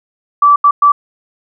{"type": "tone bursts at uneven times", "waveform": "sine", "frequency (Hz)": 1159, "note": "D6", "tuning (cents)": -23, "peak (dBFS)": -4, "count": 3, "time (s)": [[0.42, 0.56], [0.64, 0.71], [0.82, 0.92]], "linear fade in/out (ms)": 5, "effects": []}